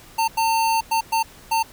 square tone bursts at uneven times, 900 Hz, A5, 39 cents sharp, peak -18 dBFS, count 5, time 0.18-0.28 / 0.37-0.81 / 0.91-1.01 / 1.12-1.23 / 1.51-1.63 s, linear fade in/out 10 ms, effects pink hiss -46 dBFS RMS until 1.72 s

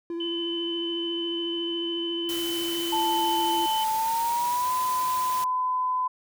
triangle tone with vibrato, 338.5 Hz, E4, 46 cents sharp, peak -27 dBFS, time 0.1-3.66 s, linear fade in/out 2 ms, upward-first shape sine, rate 14 Hz, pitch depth 19 cents each way
sine tone, 3031 Hz, F#7, 41 cents sharp, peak -30 dBFS, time 0.2-3.84 s, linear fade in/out 5 ms
white noise, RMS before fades -36 dBFS, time 2.29-5.44 s, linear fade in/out 0 ms
sine tone with pitch glide, 880 to 1010.9 Hz, A5 to B5, 0 to +40 cents, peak -23 dBFS, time 2.92-6.08 s, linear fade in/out 10 ms, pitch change +240 cents, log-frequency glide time 3.94-4.73 s
effects none

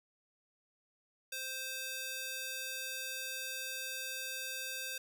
square tone with high-pass filter, 522 Hz, C5, 4 cents flat, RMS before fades -41 dBFS, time 1.32-4.98 s, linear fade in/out 5 ms, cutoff 2100 Hz, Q 0.65, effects none

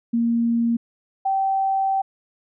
sine tone pair in turn, 233.1 / 775 Hz, A#3 / G5, 0 / -20 cents, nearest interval octave + major sixth, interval 2080 cents, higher second, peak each -17 / -18 dBFS, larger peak first, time 0.13-0.77 / 1.25-2.02 s, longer second, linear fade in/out 10 ms, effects none

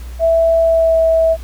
sine tone with pitch glide, 659.3 to 651.7 Hz, E5 to E5, 0 to -20 cents, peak -9 dBFS, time 0.19-1.37 s, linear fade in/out 50 ms, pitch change -20 cents, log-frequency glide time 0.62-1 s, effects added 60 Hz sine -26 dBFS peak until 1.43 s + pink hiss -42 dBFS RMS until 1.43 s

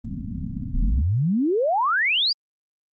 white low-pass noise, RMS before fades -30 dBFS, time 0.04-1.02 s, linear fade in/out 10 ms, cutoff 260 Hz, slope 96 dB/octave
sine exponential sweep, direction up, 30.99 to 4978 Hz, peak -18 dBFS, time 0.74-2.33 s, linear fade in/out 10 ms
effects Opus 24 kbps

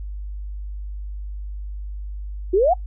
sine exponential sweep, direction up, 349.2 to 780 Hz, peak -13 dBFS, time 2.53-2.74 s, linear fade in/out 10 ms, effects noise-tail reverb RT60 0.1 s tail -23 dB re dry + added 50 Hz sine -28 dBFS peak until 2.86 s

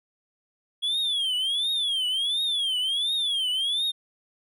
triangle tone with vibrato, 3324 Hz, G#7, 1 cent sharp, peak -22 dBFS, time 0.82-3.92 s, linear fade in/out 20 ms, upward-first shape triangle, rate 1.4 Hz, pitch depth 220 cents each way, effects none

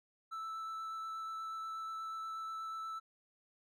triangle tone with vibrato, 1318.5 Hz, E6, in tune, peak -38 dBFS, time 0.31-3 s, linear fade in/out 20 ms, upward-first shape sine, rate 8.3 Hz, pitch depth 8 cents each way, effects none

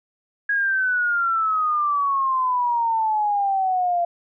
sine exponential sweep, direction down, 1658 to 686 Hz, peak -18 dBFS, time 0.49-4.05 s, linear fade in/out 5 ms, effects none

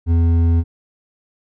triangle tone with hard clipping, 83.8 Hz, E2, 29 cents sharp, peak -13 dBFS, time 0.06-0.64 s, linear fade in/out 50 ms, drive 11 dB, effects none

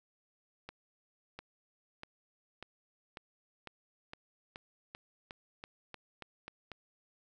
accelerating click train, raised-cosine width 0.3 ms, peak -28 dBFS, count 15, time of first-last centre 0.69-6.717 s, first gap 700 ms, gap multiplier 0.92, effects none

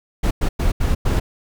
brown noise bursts at uneven times, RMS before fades -17 dBFS, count 5, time 0.23-0.31 / 0.41-0.49 / 0.59-0.72 / 0.8-0.95 / 1.05-1.2 s, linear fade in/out 10 ms, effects none

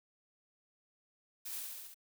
blue noise with echo, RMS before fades -43 dBFS, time 1.45-1.6 s, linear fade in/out 10 ms, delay 69 ms, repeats 5, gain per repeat -2 dB, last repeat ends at 1.945 s, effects none

